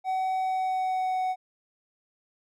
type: tone with pitch glide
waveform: triangle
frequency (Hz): 754 to 744.5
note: F#5 to F#5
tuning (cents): +32 to +11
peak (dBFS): -23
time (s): 0.04-1.36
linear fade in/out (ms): 50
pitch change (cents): -21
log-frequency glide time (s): 0.41-1.23
effects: none